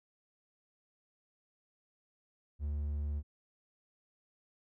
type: tone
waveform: triangle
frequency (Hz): 73.42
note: D2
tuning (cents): 0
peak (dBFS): -31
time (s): 2.59-3.23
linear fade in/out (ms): 50
effects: none